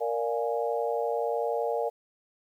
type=chord; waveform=sine; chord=Bb dominant seventh; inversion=none; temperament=equal; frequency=466.2 / 587.3 / 698.5 / 830.6 Hz; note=Bb4 / D5 / F5 / Ab5; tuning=0 / 0 / 0 / 0 cents; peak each=-29 / -32 / -33 / -34 dBFS; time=0-1.9 s; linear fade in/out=20 ms; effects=10-bit